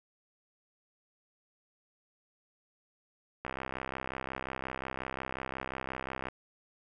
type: click train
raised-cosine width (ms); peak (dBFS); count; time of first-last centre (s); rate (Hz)
0.5; -21; 187; 3.45-6.285; 65.6
effects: none

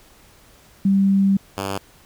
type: tone pair in turn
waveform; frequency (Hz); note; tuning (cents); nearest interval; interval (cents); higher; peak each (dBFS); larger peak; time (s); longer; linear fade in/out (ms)
sine / 5% pulse; 195.6 / 97.8; G3 / G2; -4 / -4; octave; 1200; first; -13; neither; 0.85-1.37 / 1.57-1.78; first; 5
effects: pink hiss -51 dBFS RMS until 2.05 s

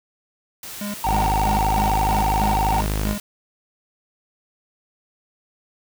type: noise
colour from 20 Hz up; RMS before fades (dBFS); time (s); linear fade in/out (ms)
white; -35; 0.63-3.2; 2
type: tone bursts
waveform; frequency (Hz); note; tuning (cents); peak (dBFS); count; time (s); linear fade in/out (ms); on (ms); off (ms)
square; 205.2; G#3; -21; -27; 8; 0.81-3.18; 2; 130; 190
type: tone with vibrato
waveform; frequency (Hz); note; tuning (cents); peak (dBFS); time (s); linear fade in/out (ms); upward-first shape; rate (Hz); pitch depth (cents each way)
triangle; 836; G#5; +11; -17; 1.04-2.81; 2; square; 20; 160
type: tone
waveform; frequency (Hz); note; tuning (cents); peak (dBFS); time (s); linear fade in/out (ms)
sawtooth; 51.91; G#1; 0; -17; 1.04-3.16; 50
effects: none

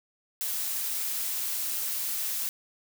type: noise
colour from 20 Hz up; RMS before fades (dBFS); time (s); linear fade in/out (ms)
blue; -31; 0.41-2.49; 0
effects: none

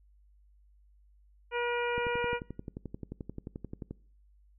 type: harmonic tone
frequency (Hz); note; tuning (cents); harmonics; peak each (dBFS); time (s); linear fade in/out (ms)
480; B4; -49; 1 / 2 / 3 / 4 / 5 / 6; -32 / -35 / -37 / -42 / -38 / -44; 1.51-2.4; 50
type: click train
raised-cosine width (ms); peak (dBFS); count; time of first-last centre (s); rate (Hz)
3; -26; 23; 1.98-3.91; 11.4
effects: noise-tail reverb RT60 0.5 s tail -22 dB re dry + added 50 Hz sine -59 dBFS peak until 4.58 s

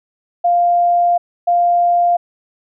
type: tone pair in turn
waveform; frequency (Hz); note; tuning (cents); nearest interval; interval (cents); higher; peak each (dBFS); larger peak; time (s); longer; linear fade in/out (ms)
sine; 698.5 / 698.5; F5 / F5; 0 / 0; unison; 0; neither; -10; neither; 0.44-1.18 / 1.47-2.17; first; 10
effects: none

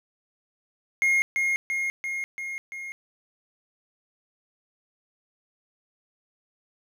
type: tone with echo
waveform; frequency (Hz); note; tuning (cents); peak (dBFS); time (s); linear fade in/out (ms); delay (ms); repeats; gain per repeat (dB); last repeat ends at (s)
triangle; 2143; C7; +41; -17; 1.02-1.22; 0; 340; 5; -3; 2.92
effects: none

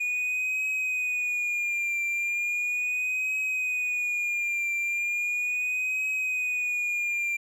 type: tone with vibrato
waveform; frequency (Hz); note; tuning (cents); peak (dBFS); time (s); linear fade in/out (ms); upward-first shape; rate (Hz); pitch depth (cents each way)
triangle; 2451; D#7; -27; -24; 0-7.37; 10; triangle; 0.37; 63
effects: none

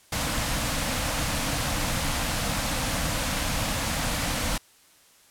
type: band-stop noise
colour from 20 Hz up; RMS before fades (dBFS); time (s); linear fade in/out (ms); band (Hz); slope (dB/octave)
pink; -27; 0.12-4.58; 5; 320 to 470; 96
effects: white hiss -57 dBFS RMS until 5.3 s + low-pass 12000 Hz 12 dB/octave

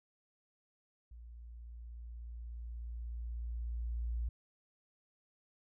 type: tone with level ramp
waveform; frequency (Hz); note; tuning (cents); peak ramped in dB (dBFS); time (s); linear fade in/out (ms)
sine; 58.27; A#1; 0; -49 to -33; 1.11-4.29; 5
effects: none

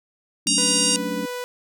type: chord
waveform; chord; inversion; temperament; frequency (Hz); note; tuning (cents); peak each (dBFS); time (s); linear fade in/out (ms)
sine; D major seventh; first; equal; 185 / 220 / 277.2 / 293.7; F#3 / A3 / C#4 / D4; 0 / 0 / 0 / 0; -31; 0.46-1.26; 10
type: harmonic tone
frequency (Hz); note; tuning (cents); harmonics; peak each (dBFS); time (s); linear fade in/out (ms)
937; A#5; +9; 3 / 4 / 5 / 6 / 7 / 8 / 9 / 10; -25 / -30 / -25 / -25 / -27 / -29 / -26 / -25; 0.47-0.96; 0
type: tone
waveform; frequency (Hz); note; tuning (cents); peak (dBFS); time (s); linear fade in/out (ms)
sawtooth; 493.9; B4; 0; -24; 0.58-1.44; 0
effects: none

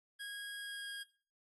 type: tone with pitch glide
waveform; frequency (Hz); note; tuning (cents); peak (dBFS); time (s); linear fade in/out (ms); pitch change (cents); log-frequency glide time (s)
25% pulse; 1643 to 1629.8; G#6 to G#6; -19 to -33; -39; 0.19-1.04; 20; -14; 0.57-0.92
effects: noise-tail reverb RT60 0.4 s tail -17 dB re dry + AAC 32 kbps

